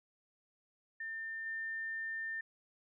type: tone with level steps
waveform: sine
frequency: 1800 Hz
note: A6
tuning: 39 cents sharp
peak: -39 / -37 dBFS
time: 1-2.41 s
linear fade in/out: 5 ms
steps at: 1.46 s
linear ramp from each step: 2 ms
effects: none